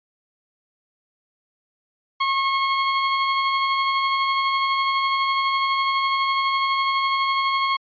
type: tone with tremolo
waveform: sawtooth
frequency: 1086 Hz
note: C#6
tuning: 36 cents flat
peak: -14 dBFS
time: 2.2-7.77 s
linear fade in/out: 10 ms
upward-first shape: sine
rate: 12 Hz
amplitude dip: 25%
effects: resampled to 11025 Hz